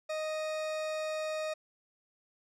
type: tone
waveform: 40% pulse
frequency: 622.3 Hz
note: D#5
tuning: in tune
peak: -32 dBFS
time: 0.09-1.54 s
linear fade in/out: 10 ms
effects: low-pass 7000 Hz 12 dB/octave